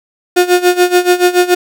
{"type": "tone with tremolo", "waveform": "35% pulse", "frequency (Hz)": 357.9, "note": "F4", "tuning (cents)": 42, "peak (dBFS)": -3, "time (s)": [0.36, 1.55], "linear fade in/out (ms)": 10, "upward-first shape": "sine", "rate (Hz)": 7, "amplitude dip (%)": 85, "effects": []}